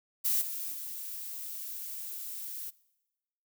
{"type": "noise with level steps", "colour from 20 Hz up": "violet", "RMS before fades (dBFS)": [-28, -37, -40], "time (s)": [0.24, 2.71], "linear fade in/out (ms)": 20, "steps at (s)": [0.41, 0.72], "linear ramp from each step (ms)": 10, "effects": ["noise-tail reverb RT60 1.0 s tail -22 dB re dry"]}